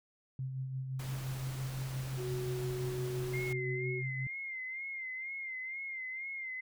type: tone with tremolo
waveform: sine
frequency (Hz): 131.5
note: C3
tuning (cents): +9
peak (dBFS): -34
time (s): 0.39-4.27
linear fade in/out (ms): 2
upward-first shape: sine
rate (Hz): 5.8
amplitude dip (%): 40
type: noise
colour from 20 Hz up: pink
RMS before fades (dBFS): -47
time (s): 0.99-3.53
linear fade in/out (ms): 5
type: tone with pitch glide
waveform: sine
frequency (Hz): 370 to 373.7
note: F#4 to F#4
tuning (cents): 0 to +17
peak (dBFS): -37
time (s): 2.16-4.03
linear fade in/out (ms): 50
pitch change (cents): +17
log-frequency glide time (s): 3.25-3.64
type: tone with vibrato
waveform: sine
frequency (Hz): 2100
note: C7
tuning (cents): +6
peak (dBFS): -38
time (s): 3.33-6.61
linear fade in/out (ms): 10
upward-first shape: sine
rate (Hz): 2.1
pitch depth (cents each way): 59
effects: none